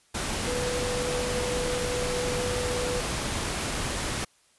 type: tone in noise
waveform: sine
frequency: 493.9 Hz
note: B4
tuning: in tune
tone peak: -29 dBFS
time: 0.47-3.01 s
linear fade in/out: 10 ms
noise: pink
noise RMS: -30 dBFS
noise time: 0.14-4.25 s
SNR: -2 dB
effects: white hiss -63 dBFS RMS until 4.58 s + resampled to 24000 Hz